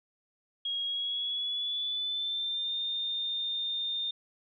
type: tone with pitch glide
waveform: sine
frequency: 3288 to 3627 Hz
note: G#7 to A#7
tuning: -18 to -48 cents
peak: -30 dBFS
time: 0.65-4.11 s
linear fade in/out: 5 ms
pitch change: +170 cents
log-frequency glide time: 0.83-2.75 s
effects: none